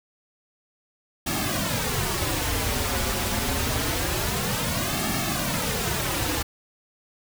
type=noise with flanger; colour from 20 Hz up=pink; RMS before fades=-26 dBFS; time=1.26-6.43 s; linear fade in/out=10 ms; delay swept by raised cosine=2 to 6.5 ms; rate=0.26 Hz; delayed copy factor=-0.9; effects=none